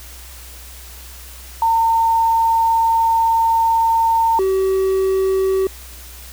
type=tone pair in turn; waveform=sine / triangle; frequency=909 / 382.2 Hz; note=A#5 / G4; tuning=-44 / -44 cents; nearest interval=octave + minor third; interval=1500 cents; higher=first; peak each=-12 dBFS; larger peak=neither; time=1.62-4.39 / 4.39-5.67 s; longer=first; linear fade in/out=2 ms; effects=added 62 Hz sine -37 dBFS peak until 6.32 s + white hiss -39 dBFS RMS until 6.32 s